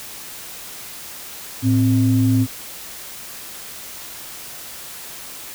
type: tone pair together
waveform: sine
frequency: 110 / 261.8 Hz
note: A2 / C4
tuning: 0 / +1 cents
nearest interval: octave + minor third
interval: 1501 cents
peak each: -15 dBFS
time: 1.62-2.47 s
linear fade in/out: 50 ms
effects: tanh soft clip ceiling -6 dBFS + white hiss -35 dBFS RMS until 5.54 s